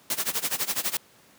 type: noise with tremolo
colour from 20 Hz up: white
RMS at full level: -25 dBFS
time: 0.1-0.97 s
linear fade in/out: 2 ms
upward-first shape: sine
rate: 12 Hz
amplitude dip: 90%
effects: pink hiss -56 dBFS RMS until 1.38 s + high-pass 150 Hz 12 dB/octave